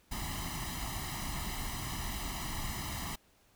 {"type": "noise with comb filter", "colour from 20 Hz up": "pink", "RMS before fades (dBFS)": -38, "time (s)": [0.11, 3.16], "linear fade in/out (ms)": 10, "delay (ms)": 1, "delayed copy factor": 0.8, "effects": ["pink hiss -67 dBFS RMS until 3.55 s"]}